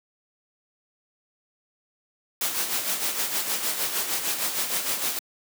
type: noise with tremolo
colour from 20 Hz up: white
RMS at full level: -25 dBFS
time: 2.41-5.19 s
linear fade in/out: 2 ms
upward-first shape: sine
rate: 6.5 Hz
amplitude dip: 55%
effects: high-pass 200 Hz 12 dB/octave